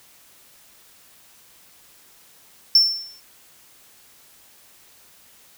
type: tone with exponential decay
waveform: triangle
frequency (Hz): 5390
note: E8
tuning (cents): +38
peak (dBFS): -7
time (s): 2.75-3.2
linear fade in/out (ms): 2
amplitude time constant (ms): 96
effects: white hiss -52 dBFS RMS until 5.57 s